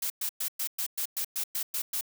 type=noise bursts; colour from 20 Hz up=blue; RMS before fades=-31 dBFS; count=11; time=0.02-2.011 s; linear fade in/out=5 ms; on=81 ms; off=110 ms; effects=none